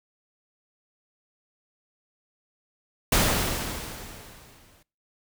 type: noise with exponential decay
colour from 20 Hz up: pink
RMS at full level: -19 dBFS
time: 3.12-4.83 s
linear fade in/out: 5 ms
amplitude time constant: 370 ms
effects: noise-tail reverb RT60 0.4 s tail -25 dB re dry